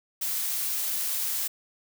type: noise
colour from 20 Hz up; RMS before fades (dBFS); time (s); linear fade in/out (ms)
blue; -29; 0.21-1.48; 10
effects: none